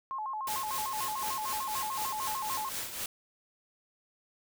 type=tone with vibrato; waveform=sine; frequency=958 Hz; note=A#5; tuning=47 cents sharp; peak=-33 dBFS; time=0.11-2.69 s; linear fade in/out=0 ms; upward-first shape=square; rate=6.7 Hz; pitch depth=190 cents each way
type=noise with tremolo; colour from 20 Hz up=white; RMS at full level=-35 dBFS; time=0.47-3.06 s; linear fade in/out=2 ms; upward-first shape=triangle; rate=4 Hz; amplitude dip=65%
effects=none